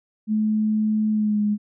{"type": "tone with pitch glide", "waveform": "sine", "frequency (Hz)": [215.1, 208.6], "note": ["A3", "G#3"], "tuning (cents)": [-39, 8], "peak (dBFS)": -18, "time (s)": [0.27, 1.58], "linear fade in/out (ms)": 50, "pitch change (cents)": -53, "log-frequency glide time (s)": [1.11, 1.41], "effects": []}